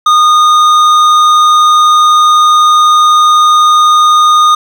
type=tone with hard clipping; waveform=triangle; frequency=1228 Hz; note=D#6; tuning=23 cents flat; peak=-5 dBFS; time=0.06-4.55 s; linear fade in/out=5 ms; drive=13 dB; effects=none